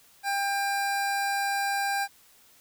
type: tone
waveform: 25% pulse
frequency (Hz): 797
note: G5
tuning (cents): +28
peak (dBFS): -22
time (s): 0.23-2.08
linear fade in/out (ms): 50
effects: white hiss -58 dBFS RMS until 2.6 s

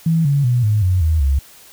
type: tone with pitch steps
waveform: sine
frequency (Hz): 163.5 / 141.52 / 122.49 / 106.02 / 91.76 / 79.42 / 68.74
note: E3 / C#3 / B2 / G#2 / F#2 / D#2 / C#2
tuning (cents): -14 / +36 / -14 / +36 / -14 / +36 / -14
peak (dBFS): -12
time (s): 0.06-1.39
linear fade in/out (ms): 5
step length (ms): 190
effects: white hiss -44 dBFS RMS until 1.72 s

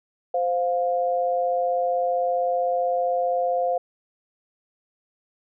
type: tone pair together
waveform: sine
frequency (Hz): 519.6 / 704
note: C5 / F5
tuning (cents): -12 / +14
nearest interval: perfect fourth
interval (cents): 526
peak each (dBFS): -23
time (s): 0.34-3.78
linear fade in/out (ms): 5
effects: none

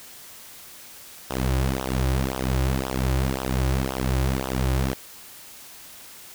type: tone with flanger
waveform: sawtooth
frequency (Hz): 65.41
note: C2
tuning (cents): 0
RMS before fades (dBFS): -24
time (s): 1.3-4.94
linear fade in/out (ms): 5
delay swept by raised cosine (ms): 0.44 to 4.54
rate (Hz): 1.9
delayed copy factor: -0.9
effects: white hiss -44 dBFS RMS until 6.34 s

